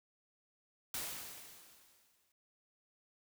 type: noise with exponential decay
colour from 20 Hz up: white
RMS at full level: -39 dBFS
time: 0.94-2.32 s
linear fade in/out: 2 ms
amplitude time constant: 300 ms
effects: none